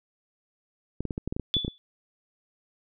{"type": "clicks", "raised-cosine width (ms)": 3, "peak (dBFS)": -17, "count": 11, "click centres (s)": [1.006, 1.053, 1.108, 1.179, 1.276, 1.325, 1.365, 1.397, 1.567, 1.648, 1.68]}
{"type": "tone with exponential decay", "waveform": "sine", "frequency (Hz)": 3456, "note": "A7", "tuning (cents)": -32, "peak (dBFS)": -19, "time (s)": [1.54, 1.78], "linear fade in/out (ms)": 0, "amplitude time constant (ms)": 51}
{"effects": []}